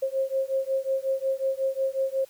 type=beating tone pair; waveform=sine; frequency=532 / 537.5 Hz; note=C5 / C5; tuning=+29 / +47 cents; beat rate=5.5 Hz; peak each=-27 dBFS; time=0.02-2.25 s; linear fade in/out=10 ms; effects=white hiss -56 dBFS RMS until 2.29 s